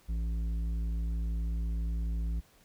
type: tone with tanh clipping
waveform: sine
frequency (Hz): 56.1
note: A1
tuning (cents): +34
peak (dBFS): -31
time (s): 0.08-2.41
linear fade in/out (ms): 20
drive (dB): 9
effects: pink hiss -63 dBFS RMS until 2.64 s

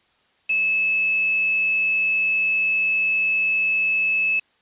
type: tone with quantisation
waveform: sine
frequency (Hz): 2605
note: E7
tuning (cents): -21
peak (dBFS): -18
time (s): 0.49-4.4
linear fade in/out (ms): 10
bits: 5
effects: white hiss -62 dBFS RMS until 4.61 s + resampled to 8000 Hz

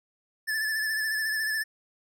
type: tone with vibrato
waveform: square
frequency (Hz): 1745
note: A6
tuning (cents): -15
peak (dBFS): -27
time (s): 0.47-1.64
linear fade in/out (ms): 20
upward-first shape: sine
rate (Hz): 14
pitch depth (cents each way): 38
effects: none

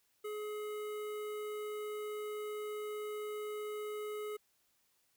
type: tone with notch filter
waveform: square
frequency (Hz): 422.3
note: G#4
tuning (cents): +29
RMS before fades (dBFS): -41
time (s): 0.24-4.37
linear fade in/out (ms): 10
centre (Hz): 5100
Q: 0.85
effects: white hiss -75 dBFS RMS until 5.16 s

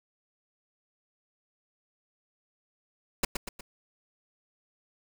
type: noise with echo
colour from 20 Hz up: pink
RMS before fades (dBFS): -25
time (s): 3.23-3.25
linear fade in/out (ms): 5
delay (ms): 120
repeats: 3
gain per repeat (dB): -6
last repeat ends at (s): 3.61
effects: none

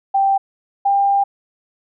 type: tone pair in turn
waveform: sine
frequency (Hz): 784 / 796.8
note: G5 / G5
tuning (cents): 0 / +28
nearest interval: unison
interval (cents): 28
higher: second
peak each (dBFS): -12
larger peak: neither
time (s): 0.14-0.38 / 0.85-1.24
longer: second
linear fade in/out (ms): 10
effects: none

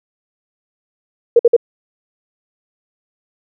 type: tone bursts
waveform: sine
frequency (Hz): 471.3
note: A#4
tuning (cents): +19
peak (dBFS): -4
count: 3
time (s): 1.36-1.565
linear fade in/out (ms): 5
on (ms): 33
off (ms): 53
effects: none

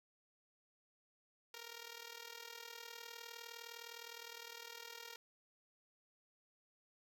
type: tone with amplitude modulation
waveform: 5% pulse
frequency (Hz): 466.4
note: A#4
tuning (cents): +1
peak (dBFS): -35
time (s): 1.54-5.16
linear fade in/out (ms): 2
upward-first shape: sine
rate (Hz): 39.6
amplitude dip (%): 75
effects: none

